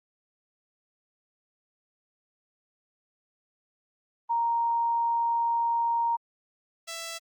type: tone pair in turn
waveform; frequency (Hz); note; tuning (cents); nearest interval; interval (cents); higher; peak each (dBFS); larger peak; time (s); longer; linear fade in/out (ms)
sine / 5% pulse; 932.3 / 663.6; A#5 / E5; 0 / +11; tritone; 589; first; -23 / -24; first; 4.29-6.17 / 6.87-7.19; first; 20
effects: Opus 32 kbps